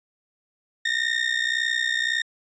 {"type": "ring-modulated tone", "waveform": "30% pulse", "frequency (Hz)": 1838, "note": "A#6", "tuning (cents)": -25, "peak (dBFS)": -16, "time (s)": [0.85, 2.22], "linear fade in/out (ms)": 5, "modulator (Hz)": 30.9, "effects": ["resampled to 16000 Hz"]}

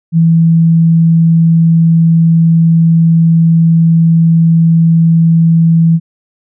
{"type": "tone", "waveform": "sine", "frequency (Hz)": 164.81, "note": "E3", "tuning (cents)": 0, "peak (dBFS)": -4, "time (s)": [0.12, 6], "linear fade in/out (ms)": 50, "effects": []}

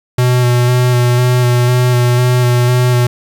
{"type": "tone with vibrato", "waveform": "square", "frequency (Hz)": 123.47, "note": "B2", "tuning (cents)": 0, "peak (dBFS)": -9, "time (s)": [0.18, 3.07], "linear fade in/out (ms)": 5, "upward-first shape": "square", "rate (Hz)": 2, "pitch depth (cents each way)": 16, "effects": ["8-bit"]}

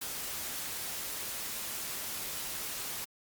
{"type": "noise", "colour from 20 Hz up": "white", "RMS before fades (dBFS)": -38, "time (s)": [0.01, 3.05], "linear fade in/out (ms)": 10, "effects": ["Opus 48 kbps"]}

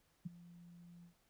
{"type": "tone with ADSR envelope", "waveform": "sine", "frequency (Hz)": 172.8, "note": "F3", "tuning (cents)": -18, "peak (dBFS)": -37, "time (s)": [0.25, 1.14], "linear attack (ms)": 13, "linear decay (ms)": 17, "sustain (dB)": -18, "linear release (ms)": 99, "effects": ["pink hiss -75 dBFS RMS until 1.29 s"]}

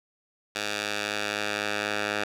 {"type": "tone with band-pass filter sweep", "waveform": "10% pulse", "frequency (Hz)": 103.9, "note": "G#2", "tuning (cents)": 1, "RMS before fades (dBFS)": -30, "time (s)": [0.55, 2.24], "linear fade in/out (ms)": 5, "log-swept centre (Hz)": [3500, 2000], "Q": 0.77, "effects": []}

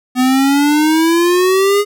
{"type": "exponential sweep", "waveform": "square", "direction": "up", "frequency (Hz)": [250, 415.3], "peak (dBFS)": -10, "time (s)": [0.15, 1.85], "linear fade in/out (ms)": 50, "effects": []}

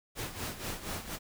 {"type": "noise with tremolo", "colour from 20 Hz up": "pink", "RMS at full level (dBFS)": -36, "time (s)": [0.15, 1.19], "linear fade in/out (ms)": 50, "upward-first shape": "sine", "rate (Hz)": 4.2, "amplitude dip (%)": 70, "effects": []}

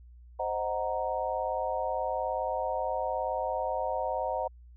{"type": "chord", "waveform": "sine", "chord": "C half-diminished seventh", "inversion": "none", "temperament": "equal", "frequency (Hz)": [523.3, 622.3, 740, 932.3], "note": ["C5", "Eb5", "Gb5", "Bb5"], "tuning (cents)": [0, 0, 0, 0], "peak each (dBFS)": -34, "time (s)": [0.39, 4.48], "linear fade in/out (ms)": 10, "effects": ["added 60 Hz sine -49 dBFS peak until 4.76 s"]}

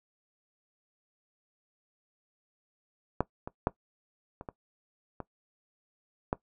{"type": "clicks", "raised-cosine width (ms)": 1, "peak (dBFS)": [-11, -23, -10, -27, -24, -23, -13], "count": 7, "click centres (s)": [3.206, 3.475, 3.671, 4.411, 4.488, 5.203, 6.329], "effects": ["noise-tail reverb RT60 0.1 s tail -19 dB re dry"]}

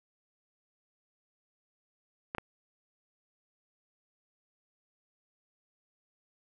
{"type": "clicks", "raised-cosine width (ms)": 0.5, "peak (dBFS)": -19, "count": 2, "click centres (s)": [2.349, 2.383], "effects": []}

